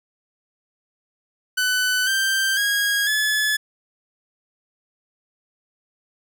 sawtooth tone with pitch steps, 1500 / 1569.1 / 1641.4 / 1717.1 Hz, F#6 / G6 / G#6 / A6, +23 / +1 / -21 / -43 cents, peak -15 dBFS, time 1.57-3.57 s, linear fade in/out 10 ms, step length 500 ms, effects none

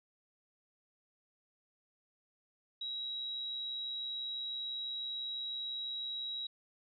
sine tone, 3858 Hz, B7, 41 cents flat, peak -37 dBFS, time 2.81-6.47 s, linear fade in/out 5 ms, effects none

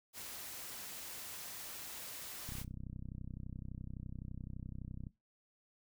white noise, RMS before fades -47 dBFS, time 0.13-2.65 s, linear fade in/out 50 ms
click train, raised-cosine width 5 ms, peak -33 dBFS, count 83, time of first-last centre 2.49-5.069 s, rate 31.8 Hz
effects noise-tail reverb RT60 0.2 s tail -17 dB re dry

